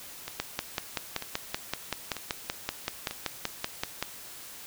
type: two click trains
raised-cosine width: 0.2 ms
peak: -11 / -18 dBFS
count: 20 / 4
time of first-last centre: 0.4-4.026 / 0.28-3.11 s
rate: 5.24 / 1.06 Hz
effects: white hiss -45 dBFS RMS until 4.66 s